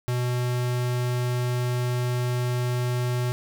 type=tone; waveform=square; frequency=123.47 Hz; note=B2; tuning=in tune; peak=-24 dBFS; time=0.08-3.32 s; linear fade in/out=0 ms; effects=9-bit